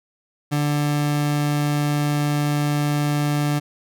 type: tone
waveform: 30% pulse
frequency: 146.83 Hz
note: D3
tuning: in tune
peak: -16 dBFS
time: 0.51-3.6 s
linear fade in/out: 20 ms
effects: none